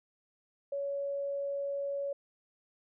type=tone; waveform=sine; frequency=561 Hz; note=C#5; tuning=21 cents sharp; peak=-32 dBFS; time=0.72-2.13 s; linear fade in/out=5 ms; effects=none